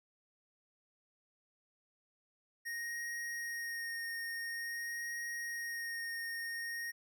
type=tone with vibrato; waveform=square; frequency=1862 Hz; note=A#6; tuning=2 cents flat; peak=-39 dBFS; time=2.65-6.92 s; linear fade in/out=20 ms; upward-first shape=sine; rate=0.48 Hz; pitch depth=14 cents each way; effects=none